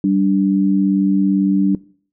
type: tone pair together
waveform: sine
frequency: 194.28 / 292.1 Hz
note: G3 / D4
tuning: -15 / -9 cents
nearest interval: perfect fifth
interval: 706 cents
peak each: -15 dBFS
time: 0.04-1.75 s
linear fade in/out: 2 ms
effects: noise-tail reverb RT60 0.5 s tail -21 dB re dry